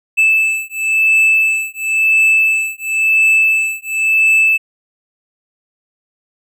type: beating tone pair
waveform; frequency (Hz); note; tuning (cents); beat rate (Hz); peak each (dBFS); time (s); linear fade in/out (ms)
triangle; 2628 / 2628.96; E7 / E7; -6 / -5; 0.96; -12; 0.17-4.58; 20
effects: none